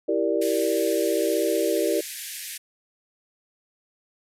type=chord; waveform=sine; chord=E half-diminished seventh; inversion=none; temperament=equal with one note detuned; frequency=329.6 / 390.9 / 466.2 / 587.3 Hz; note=E4 / G4 / Bb4 / D5; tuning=0 / -5 / 0 / 0 cents; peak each=-26 dBFS; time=0.08-2.01 s; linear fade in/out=10 ms
type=band-pass noise; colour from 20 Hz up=white; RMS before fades=-36 dBFS; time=0.41-2.58 s; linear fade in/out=10 ms; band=1600 to 14000 Hz; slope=96 dB/octave
effects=none